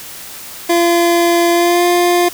25% pulse tone with pitch glide, 342.6 to 351.2 Hz, F4 to F4, -33 to +10 cents, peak -6 dBFS, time 0.69-2.29 s, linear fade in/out 10 ms, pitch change +43 cents, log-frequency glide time 1.51-1.85 s, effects white hiss -31 dBFS RMS until 2.33 s

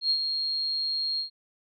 sine tone with ADSR envelope, 4250 Hz, C8, 26 cents sharp, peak -20 dBFS, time 0.01-1.3 s, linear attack 92 ms, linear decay 72 ms, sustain -6 dB, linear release 110 ms, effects none

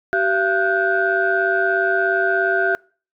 sine tone cluster, 384.2 / 681 / 1456 / 1553 Hz, G4 / F5 / F#6 / G6, -35 / -44 / -28 / -17 cents, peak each -21 dBFS, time 0.13-2.75 s, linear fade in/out 0 ms, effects noise-tail reverb RT60 0.4 s tail -26 dB re dry + tanh soft clip ceiling -6 dBFS

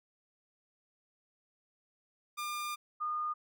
sawtooth / sine tone pair in turn, 1202 / 1221.6 Hz, D6 / D#6, +40 / -32 cents, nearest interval unison, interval 28 cents, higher second, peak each -32 / -32 dBFS, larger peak neither, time 2.37-2.76 / 3-3.34 s, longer first, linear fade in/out 20 ms, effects none

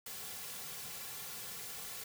white noise with comb filter, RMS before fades -45 dBFS, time 0.06-2.04 s, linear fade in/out 5 ms, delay 3.2 ms, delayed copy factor -0.8, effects none

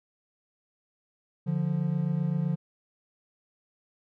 triangle tone pair together, 146.83 / 174.61 Hz, D3 / F3, 0 / 0 cents, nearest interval minor third, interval 300 cents, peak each -26 dBFS, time 1.46-2.56 s, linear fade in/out 20 ms, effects none

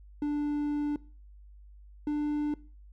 triangle tone pair in turn, 293.7 / 296.6 Hz, D4 / D4, 0 / +17 cents, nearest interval unison, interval 17 cents, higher second, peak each -25 dBFS, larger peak neither, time 0.22-0.96 / 2.07-2.54 s, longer first, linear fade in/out 2 ms, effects noise-tail reverb RT60 0.4 s tail -21 dB re dry + added 50 Hz sine -49 dBFS peak until 2.92 s

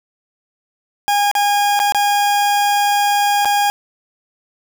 40% pulse tone with dropouts, 817 Hz, G#5, 29 cents flat, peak -12 dBFS, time 1.08-3.7 s, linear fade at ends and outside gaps 0 ms, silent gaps 1.314-1.352 / 1.792-1.8 / 1.922-1.947 / 3.448-3.455 s, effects none

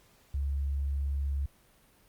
sine tone, 69.7 Hz, C#2, 10 cents sharp, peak -28 dBFS, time 0.34-1.46 s, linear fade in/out 5 ms, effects pink hiss -63 dBFS RMS until 2.08 s + Opus 48 kbps

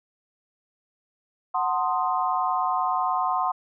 sine chord, F# diminished seventh, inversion none, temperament equal with one note detuned, 740 / 896.4 / 1046.5 / 1244.5 Hz, F#5 / A5 / C6 / Eb6, 0 / +32 / 0 / 0 cents, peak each -26 / -31 / -25 / -30 dBFS, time 1.54-3.52 s, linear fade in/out 10 ms, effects none

